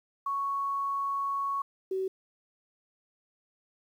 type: tone pair in turn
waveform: sine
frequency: 1110 / 379.7 Hz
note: C#6 / F#4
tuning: +2 / +45 cents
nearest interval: octave + perfect fifth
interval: 1857 cents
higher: first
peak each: -28 dBFS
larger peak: neither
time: 0.26-1.62 / 1.91-2.08 s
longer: first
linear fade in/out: 5 ms
effects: 10-bit